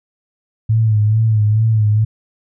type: tone with vibrato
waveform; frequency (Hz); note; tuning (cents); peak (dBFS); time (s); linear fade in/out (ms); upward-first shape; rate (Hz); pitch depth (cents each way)
sine; 108.7; A2; -21; -10; 0.69-2.05; 10; sine; 2.3; 57
effects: none